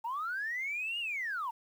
sine linear two-way sweep, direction up then down, 880 to 2889 to 880 Hz, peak -32 dBFS, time 0.04-1.51 s, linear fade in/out 10 ms, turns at 0.99 s, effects tanh soft clip ceiling -29 dBFS + 10-bit

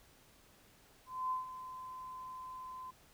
sine tone with ADSR envelope, 1026 Hz, C6, 34 cents flat, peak -32 dBFS, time 1.06-2.91 s, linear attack 250 ms, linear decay 140 ms, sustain -12 dB, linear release 11 ms, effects pink hiss -64 dBFS RMS until 3.13 s

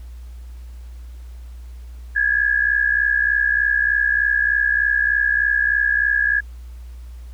sine tone pair together, 1644 / 1707.3 Hz, G#6 / G#6, -18 / +47 cents, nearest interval minor second, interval 65 cents, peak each -18 dBFS, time 2.15-6.41 s, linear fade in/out 20 ms, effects added 60 Hz sine -33 dBFS peak until 7.33 s + pink hiss -55 dBFS RMS until 7.33 s

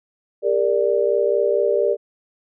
sine chord, G minor, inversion none, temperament equal with one note detuned, 401.9 / 466.2 / 587.3 Hz, G4 / Bb4 / D5, +43 / 0 / 0 cents, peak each -20 dBFS, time 0.42-1.97 s, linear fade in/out 50 ms, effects none

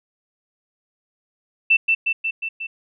sine tone with echo, 2670 Hz, E7, 22 cents sharp, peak -11 dBFS, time 1.7-1.77 s, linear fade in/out 10 ms, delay 180 ms, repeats 5, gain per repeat -3 dB, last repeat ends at 2.67 s, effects none

